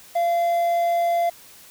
triangle tone with quantisation, 687 Hz, F5, 29 cents flat, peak -16 dBFS, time 0.15-1.3 s, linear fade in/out 10 ms, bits 7, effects white hiss -47 dBFS RMS until 1.7 s

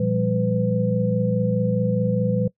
sine tone cluster, 117.8 / 172.8 / 197.6 / 501 Hz, A#2 / F3 / G3 / B4, +19 / -18 / +14 / +25 cents, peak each -24 dBFS, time 0-2.48 s, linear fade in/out 5 ms, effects noise-tail reverb RT60 0.1 s tail -21 dB re dry

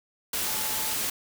sine tone in noise, 867 Hz, A5, 26 cents flat, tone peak -40 dBFS, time 0.47-0.94 s, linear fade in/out 5 ms, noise white, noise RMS -29 dBFS, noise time 0.33-1.1 s, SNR -14 dB, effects none

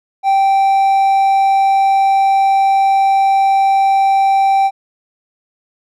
triangle tone, 781 Hz, G5, 7 cents flat, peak -7 dBFS, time 0.23-4.71 s, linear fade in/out 50 ms, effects none

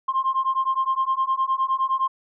sine beating tone pair, 1054 / 1063.7 Hz, C6 / C6, +12 / +28 cents, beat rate 9.7 Hz, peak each -22 / -22 dBFS, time 0.08-2.08 s, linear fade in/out 10 ms, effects tanh soft clip ceiling -14 dBFS

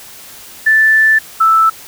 sine tone pair in turn, 1760 / 1318.5 Hz, A6 / E6, 0 / 0 cents, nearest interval perfect fourth, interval 500 cents, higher first, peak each -6 dBFS, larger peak neither, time 0.66-1.19 / 1.4-1.7 s, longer first, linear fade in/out 10 ms, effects white hiss -35 dBFS RMS until 1.87 s

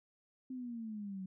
sine exponential sweep, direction down, 261.7 to 185 Hz, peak -40 dBFS, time 0.5-1.26 s, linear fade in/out 5 ms, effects none

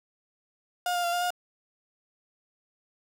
35% pulse tone with pitch steps, 714 / 704 / 691 / 706 / 714 Hz, F5 / F5 / F5 / F5 / F5, +38 / +14 / -19 / +19 / +38 cents, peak -24 dBFS, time 0.86-1.305 s, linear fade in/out 2 ms, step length 89 ms, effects none

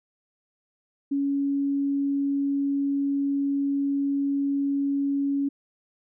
sine tone, 279.6 Hz, C#4, 15 cents sharp, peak -22 dBFS, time 1.11-5.49 s, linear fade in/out 10 ms, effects none

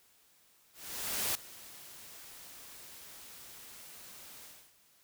white noise with ADSR envelope, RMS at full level -32 dBFS, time 0.73-4.74 s, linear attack 620 ms, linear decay 4 ms, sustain -19 dB, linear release 300 ms, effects white hiss -66 dBFS RMS until 5.03 s

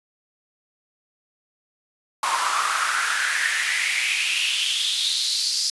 pink noise with high-pass filter sweep, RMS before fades -23 dBFS, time 2.23-5.7 s, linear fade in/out 2 ms, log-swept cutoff 1000 to 5000 Hz, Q 5.5, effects resampled to 24000 Hz

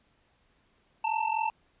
square ring-modulated tone, 890 Hz, A5, 20 cents sharp, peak -24 dBFS, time 1.04-1.5 s, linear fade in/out 2 ms, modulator 22 Hz, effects pink hiss -68 dBFS RMS until 1.8 s + resampled to 8000 Hz

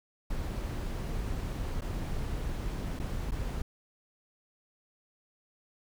brown noise with dropouts, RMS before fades -34 dBFS, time 0.3-3.62 s, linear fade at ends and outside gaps 5 ms, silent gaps 1.81-1.818 / 2.992-2.997 / 3.31-3.318 s, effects none

